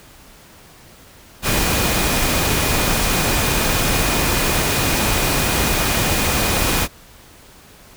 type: tone in noise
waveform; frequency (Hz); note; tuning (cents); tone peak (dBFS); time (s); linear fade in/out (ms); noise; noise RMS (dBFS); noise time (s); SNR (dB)
sine; 2460; D#7; -20; -29; 1.42-6.88; 50; pink; -18; 1.42-6.88; -14
effects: pink hiss -45 dBFS RMS until 7.96 s